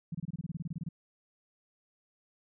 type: tone bursts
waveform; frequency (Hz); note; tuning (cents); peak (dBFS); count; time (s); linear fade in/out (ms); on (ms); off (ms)
sine; 164.81; E3; 0; -33; 15; 0.12-0.889; 5; 27; 26
effects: none